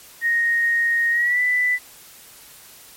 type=tone with pitch glide; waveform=sine; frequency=1864.7 to 1987 Hz; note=A#6 to B6; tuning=0 to +10 cents; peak=-16 dBFS; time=0.21-1.79 s; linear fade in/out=50 ms; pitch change=+110 cents; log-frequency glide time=1.11-1.41 s; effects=white hiss -45 dBFS RMS until 2.96 s + MP3 64 kbps